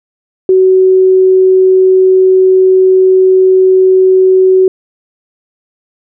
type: tone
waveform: sine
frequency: 375.2 Hz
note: F#4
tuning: 24 cents sharp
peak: -3 dBFS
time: 0.49-4.68 s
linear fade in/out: 2 ms
effects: none